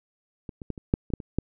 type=clicks; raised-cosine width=3 ms; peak=-23 / -25 / -17 / -26 / -7 / -27 / -11 / -25 / -11 dBFS; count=9; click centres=0.492 / 0.618 / 0.703 / 0.778 / 0.939 / 1.103 / 1.137 / 1.202 / 1.386 s; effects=none